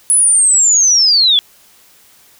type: linear sweep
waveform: sine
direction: down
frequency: 10290 to 3311 Hz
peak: -7 dBFS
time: 0.1-1.39 s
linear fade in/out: 0 ms
effects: white hiss -47 dBFS RMS until 2.39 s